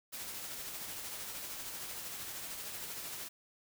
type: noise with tremolo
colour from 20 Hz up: white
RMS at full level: -42 dBFS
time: 0.12-3.29 s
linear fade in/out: 20 ms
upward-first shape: sine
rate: 13 Hz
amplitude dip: 30%
effects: none